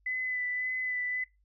sine tone with vibrato, 2005 Hz, B6, 26 cents sharp, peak -30 dBFS, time 0.06-1.24 s, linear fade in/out 5 ms, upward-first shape sine, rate 1.8 Hz, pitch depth 18 cents each way, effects noise-tail reverb RT60 0.2 s tail -19 dB re dry + added 50 Hz sine -65 dBFS peak until 1.44 s

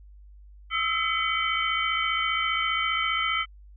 sine tone cluster, 1282 / 1337 / 2029 / 2249 / 3074 Hz, E6 / E6 / B6 / C#7 / G7, -49 / +24 / +46 / +24 / -35 cents, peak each -30 dBFS, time 0.7-3.46 s, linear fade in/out 50 ms, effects added 50 Hz sine -46 dBFS peak until 3.76 s

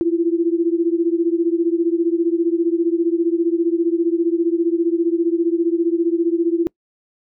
sine beating tone pair, 332.6 / 347.6 Hz, E4 / F4, +16 / -8 cents, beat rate 15 Hz, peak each -17 / -19 dBFS, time 0.01-6.67 s, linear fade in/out 0 ms, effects noise-tail reverb RT60 0.1 s tail -25 dB re dry

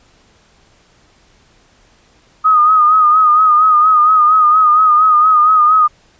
sine tone with vibrato, 1244 Hz, D#6, 1 cent flat, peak -6 dBFS, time 2.44-5.88 s, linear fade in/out 20 ms, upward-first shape sine, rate 4.3 Hz, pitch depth 52 cents each way, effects pink hiss -51 dBFS RMS until 6.19 s + resampled to 16000 Hz

